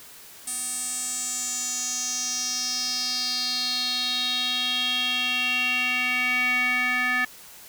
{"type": "tone with band-pass filter sweep", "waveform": "square", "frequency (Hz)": 250, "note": "B3", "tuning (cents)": 21, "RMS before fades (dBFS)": -26, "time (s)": [0.47, 7.25], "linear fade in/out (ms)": 5, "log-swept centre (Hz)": [9000, 1900], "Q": 5.7, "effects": ["white hiss -46 dBFS RMS until 7.68 s"]}